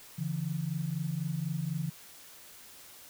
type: tone pair together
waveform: sine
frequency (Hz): 142.7 / 166.72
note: D3 / E3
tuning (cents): -49 / +20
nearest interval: minor third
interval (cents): 269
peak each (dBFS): -34 / -33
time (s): 0.18-1.9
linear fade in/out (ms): 10
effects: white hiss -52 dBFS RMS until 3.09 s